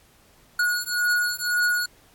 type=beating tone pair; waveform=square; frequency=1450 / 1451.9 Hz; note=F#6 / F#6; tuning=-35 / -33 cents; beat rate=1.9 Hz; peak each=-25 dBFS; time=0.59-1.86 s; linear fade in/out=5 ms; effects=pink hiss -57 dBFS RMS until 2.14 s + AAC 64 kbps